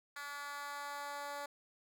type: tone with high-pass filter sweep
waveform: 10% pulse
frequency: 286.7 Hz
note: D4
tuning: 42 cents flat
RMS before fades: -44 dBFS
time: 0.16-1.46 s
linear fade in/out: 5 ms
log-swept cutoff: 1400 to 620 Hz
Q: 1.6
effects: none